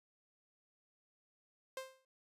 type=tone with exponential decay; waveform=sawtooth; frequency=525 Hz; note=C5; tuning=6 cents sharp; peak=-35 dBFS; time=1.77-2.05 s; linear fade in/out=2 ms; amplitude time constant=59 ms; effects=resampled to 32000 Hz